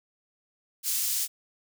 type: high-pass noise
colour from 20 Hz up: pink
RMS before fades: -28 dBFS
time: 0.83-1.28 s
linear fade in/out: 50 ms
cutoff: 6300 Hz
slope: 12 dB/octave
effects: none